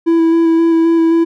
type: tone with vibrato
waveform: triangle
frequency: 330.3 Hz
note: E4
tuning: 4 cents sharp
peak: -6 dBFS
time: 0.06-1.25 s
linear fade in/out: 20 ms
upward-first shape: square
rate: 3.8 Hz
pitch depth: 12 cents each way
effects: none